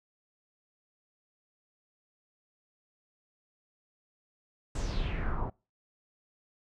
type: noise with low-pass filter sweep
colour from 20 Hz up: brown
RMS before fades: -32 dBFS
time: 4.75-5.5 s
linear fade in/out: 5 ms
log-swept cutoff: 8100 to 770 Hz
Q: 3.8
effects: noise-tail reverb RT60 0.3 s tail -24 dB re dry